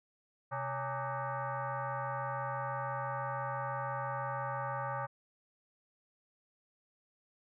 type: tone with frequency modulation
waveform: sine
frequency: 130 Hz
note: C3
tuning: 11 cents flat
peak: -34 dBFS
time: 0.51-5.07 s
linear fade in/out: 20 ms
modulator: 346 Hz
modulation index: 3.8
effects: none